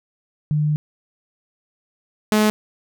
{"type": "tone pair in turn", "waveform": ["sine", "sawtooth"], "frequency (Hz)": [150.6, 213.4], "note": ["D3", "G#3"], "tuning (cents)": [44, 47], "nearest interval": "tritone", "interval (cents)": 603, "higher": "second", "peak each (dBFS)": [-16, -10], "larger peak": "second", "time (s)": [[0.51, 0.76], [2.32, 2.5]], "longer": "first", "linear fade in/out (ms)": 0, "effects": []}